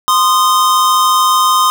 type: tone pair together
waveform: square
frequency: 1040 / 1233.2 Hz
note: C6 / D#6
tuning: -11 / -16 cents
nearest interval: minor third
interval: 295 cents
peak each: -12 dBFS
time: 0.08-1.7 s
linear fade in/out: 0 ms
effects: none